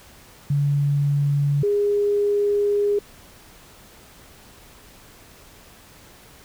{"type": "tone pair in turn", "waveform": "sine", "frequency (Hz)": [143, 409.4], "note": ["D3", "G#4"], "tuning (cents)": [-46, -25], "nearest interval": "octave + tritone", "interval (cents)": 1821, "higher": "second", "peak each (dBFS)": -17, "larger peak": "neither", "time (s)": [[0.5, 1.63], [1.63, 2.99]], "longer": "second", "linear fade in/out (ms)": 5, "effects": ["pink hiss -48 dBFS RMS until 6.44 s"]}